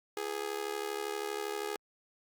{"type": "tone with amplitude modulation", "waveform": "sawtooth", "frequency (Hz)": 415.3, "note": "G#4", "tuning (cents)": 0, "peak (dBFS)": -27, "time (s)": [0.17, 1.76], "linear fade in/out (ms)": 2, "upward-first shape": "sine", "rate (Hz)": 72.6, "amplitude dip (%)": 85, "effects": ["Opus 48 kbps"]}